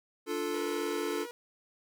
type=chord; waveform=square; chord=D minor; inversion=none; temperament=equal; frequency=293.7 / 349.2 / 440 Hz; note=D4 / F4 / A4; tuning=0 / 0 / 0 cents; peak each=-38 / -37 / -35 dBFS; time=0.26-1.27 s; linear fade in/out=50 ms
type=tone; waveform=sawtooth; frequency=480.8 Hz; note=B4; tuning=46 cents flat; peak=-38 dBFS; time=0.54-1.31 s; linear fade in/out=0 ms
effects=none